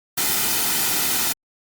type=noise with comb filter; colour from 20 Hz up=white; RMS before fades=-21 dBFS; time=0.17-1.33 s; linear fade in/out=10 ms; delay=1.8 ms; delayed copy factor=-0.55; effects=Opus 48 kbps